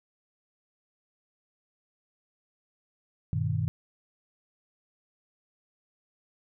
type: chord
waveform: sine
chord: G augmented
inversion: none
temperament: equal with one note detuned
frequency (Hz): 98 / 120.86 / 155.56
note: G2 / B2 / D#3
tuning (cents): 0 / -37 / 0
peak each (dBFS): -30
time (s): 3.33-3.68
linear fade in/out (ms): 0
effects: none